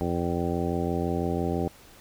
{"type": "harmonic tone", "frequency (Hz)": 86, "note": "F2", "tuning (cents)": -26, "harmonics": [1, 2, 3, 4, 5, 6, 7, 9], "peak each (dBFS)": [-32, -31, -32, -32, -33, -37, -37, -35], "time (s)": [0.01, 1.68], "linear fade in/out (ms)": 0, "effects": ["pink hiss -52 dBFS RMS until 2 s"]}